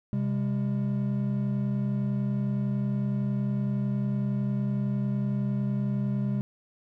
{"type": "tone pair together", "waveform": "triangle", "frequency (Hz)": [130.81, 201.7], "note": ["C3", "G3"], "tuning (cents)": [0, 50], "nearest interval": "perfect fifth", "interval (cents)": 750, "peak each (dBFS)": -26, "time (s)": [0.13, 6.41], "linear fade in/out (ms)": 0, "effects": []}